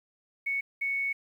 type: tone bursts at uneven times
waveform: sine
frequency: 2217 Hz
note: C#7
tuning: in tune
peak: -27 dBFS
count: 2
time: 0.46-0.61 / 0.81-1.13 s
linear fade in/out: 10 ms
effects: 10-bit